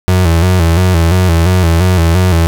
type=tone with vibrato; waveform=35% pulse; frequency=87.31 Hz; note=F2; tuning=in tune; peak=-5 dBFS; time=0.08-2.47 s; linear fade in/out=0 ms; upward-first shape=square; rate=2.9 Hz; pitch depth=87 cents each way; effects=none